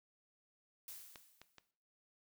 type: noise with exponential decay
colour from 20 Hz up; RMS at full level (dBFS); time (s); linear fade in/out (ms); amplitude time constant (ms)
blue; -48; 0.88-1.71; 2; 180
type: clicks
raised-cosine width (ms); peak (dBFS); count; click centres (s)
0.2; -33 / -36 / -37; 3; 1.158 / 1.416 / 1.583
effects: noise-tail reverb RT60 0.5 s tail -17 dB re dry